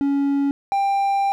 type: tone pair in turn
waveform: triangle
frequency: 280 / 792 Hz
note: C#4 / G5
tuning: +18 / +18 cents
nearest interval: octave + tritone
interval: 1800 cents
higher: second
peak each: -15 dBFS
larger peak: neither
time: 0.01-0.51 / 0.72-1.32 s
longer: second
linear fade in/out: 0 ms
effects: none